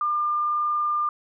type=tone with frequency modulation; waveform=sine; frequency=1200 Hz; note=D6; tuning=37 cents sharp; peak=-21 dBFS; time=0.01-1.09 s; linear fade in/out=2 ms; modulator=21.4 Hz; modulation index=0.22; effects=none